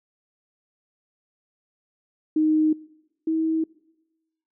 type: tone pair in turn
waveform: sine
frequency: 310.7 / 320.7 Hz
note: D#4 / E4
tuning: -2 / -48 cents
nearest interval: minor second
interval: 54 cents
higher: second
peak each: -17 / -20 dBFS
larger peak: first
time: 2.36-2.73 / 3.27-3.64 s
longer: neither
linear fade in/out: 5 ms
effects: noise-tail reverb RT60 1.0 s tail -23 dB re dry